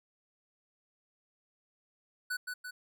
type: tone with echo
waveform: square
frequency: 1488 Hz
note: F#6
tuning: 9 cents sharp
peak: -33 dBFS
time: 2.3-2.37 s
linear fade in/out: 10 ms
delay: 170 ms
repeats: 2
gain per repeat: -4 dB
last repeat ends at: 2.71 s
effects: none